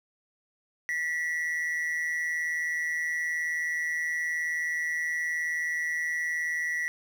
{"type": "tone with amplitude modulation", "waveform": "triangle", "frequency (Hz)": 1943, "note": "B6", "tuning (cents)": -29, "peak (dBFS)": -23, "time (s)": [0.89, 6.88], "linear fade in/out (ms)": 0, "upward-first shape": "sine", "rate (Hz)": 159, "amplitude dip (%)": 60, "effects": ["9-bit"]}